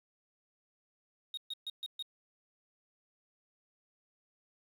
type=tone bursts; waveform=sine; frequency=3739 Hz; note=A#7; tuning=4 cents sharp; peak=-34 dBFS; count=5; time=1.34-2.025 s; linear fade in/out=2 ms; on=33 ms; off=130 ms; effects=tanh soft clip ceiling -36 dBFS + 10-bit